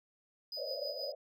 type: tone with tremolo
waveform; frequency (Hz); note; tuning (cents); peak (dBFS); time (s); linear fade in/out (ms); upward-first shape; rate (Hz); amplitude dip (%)
triangle; 4978; D#8; 0; -37; 0.52-1.12; 2; sine; 6.4; 55
type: band-pass noise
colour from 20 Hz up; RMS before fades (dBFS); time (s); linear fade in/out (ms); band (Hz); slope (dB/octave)
white; -41; 0.56-1.15; 10; 510 to 620; 96
effects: none